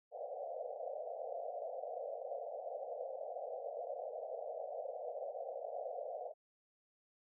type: band-pass noise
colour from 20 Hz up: white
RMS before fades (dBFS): -44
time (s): 0.11-6.34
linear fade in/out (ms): 50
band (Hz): 480 to 730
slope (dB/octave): 96
effects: none